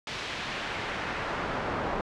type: noise with band-pass filter sweep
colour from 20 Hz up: brown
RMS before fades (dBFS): -33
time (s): 0.07-2.01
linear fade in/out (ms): 2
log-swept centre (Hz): 3500 to 910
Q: 0.89
effects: low-pass 7000 Hz 12 dB/octave